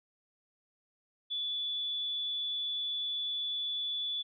sine tone, 3452 Hz, A7, 34 cents flat, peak -32 dBFS, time 1.3-4.23 s, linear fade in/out 20 ms, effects none

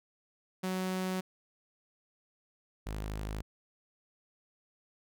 sawtooth tone pair in turn, 186.1 / 52.33 Hz, F#3 / G#1, +10 / +14 cents, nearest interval octave + minor seventh, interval 2196 cents, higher first, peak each -28 / -32 dBFS, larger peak first, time 0.63-1.21 / 2.86-3.42 s, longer first, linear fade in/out 10 ms, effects none

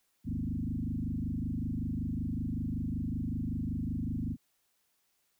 sine tone with frequency modulation, 163 Hz, E3, 19 cents flat, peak -31 dBFS, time 0.24-4.37 s, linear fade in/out 50 ms, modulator 25.3 Hz, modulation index 4.2, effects white hiss -75 dBFS RMS until 5.39 s

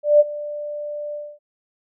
sine tone with ADSR envelope, 591 Hz, D5, 11 cents sharp, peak -7 dBFS, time 0.03-1.39 s, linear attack 170 ms, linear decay 31 ms, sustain -19 dB, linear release 250 ms, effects none

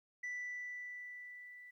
sine tone with level ramp, 1975.5 Hz, B6, in tune, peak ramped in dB -36 to -52 dBFS, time 0.23-1.71 s, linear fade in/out 10 ms, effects tanh soft clip ceiling -38 dBFS + 13-bit

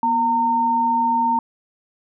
sine tone pair together, 242.4 / 914.6 Hz, B3 / A#5, -32 / -33 cents, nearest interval octave + major seventh, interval 2299 cents, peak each -25 / -16 dBFS, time 0.03-1.39 s, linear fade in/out 2 ms, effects none

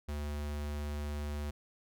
square tone, 73.6 Hz, D2, 4 cents sharp, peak -36 dBFS, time 0.08-1.51 s, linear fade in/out 10 ms, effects none

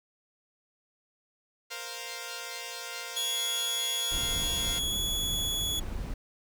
5% pulse chord, Bb suspended second, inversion none, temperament equal, 466.2 / 523.3 / 698.5 Hz, Bb4 / C5 / F5, 0 / 0 / 0 cents, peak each -30 dBFS, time 1.7-4.8 s, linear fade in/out 20 ms
sawtooth tone with pitch glide, 3358 to 3385 Hz, G#7 to G#7, +18 to +32 cents, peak -26 dBFS, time 3.16-5.8 s, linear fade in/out 10 ms, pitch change +14 cents, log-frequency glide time 4.89-4.96 s
brown noise, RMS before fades -36 dBFS, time 4.11-6.14 s, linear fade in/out 5 ms
effects none

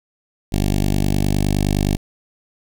10% pulse tone with notch filter, 49.7 Hz, G1, 25 cents sharp, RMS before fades -18 dBFS, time 0.52-1.97 s, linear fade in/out 10 ms, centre 1300 Hz, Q 0.57, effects none

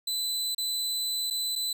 sawtooth tone with dropouts, 4009 Hz, B7, 25 cents sharp, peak -25 dBFS, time 0.07-1.73 s, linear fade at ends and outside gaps 5 ms, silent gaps 0.548-0.58 / 1.302-1.307 / 1.555-1.559 s, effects none

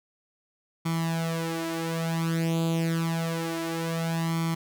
sawtooth tone with flanger, 164.81 Hz, E3, in tune, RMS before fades -28 dBFS, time 0.85-4.55 s, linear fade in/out 10 ms, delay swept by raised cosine 0.9 to 5.8 ms, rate 0.28 Hz, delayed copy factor +0.75, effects none

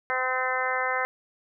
harmonic tone, 256.9 Hz, C4, 32 cents flat, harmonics 2 / 3 / 4 / 5 / 6 / 7 / 8, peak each -32 / -32 / -32 / -32 / -32 / -32 / -32 dBFS, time 0.1-1.05 s, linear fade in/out 0 ms, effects none

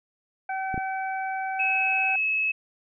harmonic tone, 765 Hz, G5, 42 cents flat, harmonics 1 / 2 / 3, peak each -28 / -34 / -38 dBFS, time 0.49-2.16 s, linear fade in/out 5 ms
clicks, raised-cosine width 3 ms, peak -19 dBFS, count 2, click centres 0.743 / 0.778 s
sine tone, 2583 Hz, E7, 36 cents flat, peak -22 dBFS, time 1.59-2.52 s, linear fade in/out 10 ms
effects none

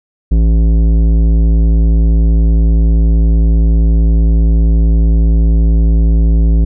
triangle tone with tanh clipping, 55.3 Hz, A1, 9 cents sharp, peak -8 dBFS, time 0.31-6.65 s, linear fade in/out 10 ms, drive 17 dB, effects none

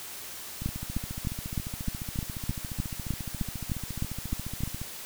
two click trains, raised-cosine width 5 ms, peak -23 / -16 dBFS, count 61 / 14, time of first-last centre 0.62-4.816 / 0.66-4.636 s, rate 14.3 / 3.27 Hz, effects white hiss -41 dBFS RMS until 5.05 s

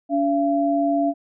sine tone pair together, 285.9 / 680 Hz, D4 / F5, -46 / -46 cents, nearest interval octave + minor third, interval 1500 cents, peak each -20 dBFS, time 0.09-1.14 s, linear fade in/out 50 ms, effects none

